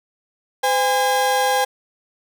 35% pulse tone pair together, 511.5 / 812 Hz, C5 / G#5, -39 / -39 cents, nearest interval minor sixth, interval 800 cents, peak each -19 / -16 dBFS, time 0.63-1.65 s, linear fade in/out 10 ms, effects none

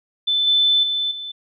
sine tone with level steps, 3520 Hz, A7, in tune, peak -16 / -13 / -19 / -28 dBFS, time 0.27-1.32 s, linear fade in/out 10 ms, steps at 0.47 / 0.83 / 1.11 s, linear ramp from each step 5 ms, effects none

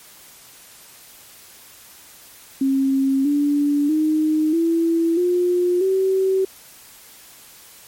sine tone with pitch steps, 269.7 / 289.1 / 309.8 / 332 / 355.9 / 381.4 Hz, C#4 / D4 / D#4 / E4 / F4 / G4, -47 / -27 / -7 / +12 / +33 / -47 cents, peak -15 dBFS, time 2.61-6.45 s, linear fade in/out 5 ms, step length 640 ms, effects white hiss -45 dBFS RMS until 7.87 s + MP3 64 kbps

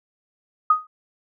sine tone with exponential decay, 1247 Hz, D#6, 3 cents sharp, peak -9 dBFS, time 0.7-0.87 s, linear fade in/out 5 ms, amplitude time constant 35 ms, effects none

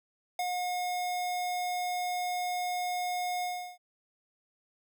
square tone with ADSR envelope, 720 Hz, F#5, 47 cents flat, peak -29 dBFS, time 0.39-3.78 s, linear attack 3 ms, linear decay 42 ms, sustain -2 dB, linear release 350 ms, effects none

